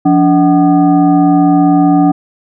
sine tone with frequency modulation, 289.2 Hz, D4, 27 cents flat, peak -5 dBFS, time 0.05-2.12 s, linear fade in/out 10 ms, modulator 463 Hz, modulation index 0.9, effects none

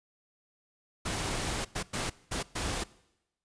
pink noise bursts at uneven times, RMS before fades -33 dBFS, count 5, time 1.05-1.65 / 1.75-1.83 / 1.93-2.1 / 2.31-2.43 / 2.55-2.84 s, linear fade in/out 10 ms, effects noise-tail reverb RT60 0.9 s tail -21 dB re dry + resampled to 22050 Hz

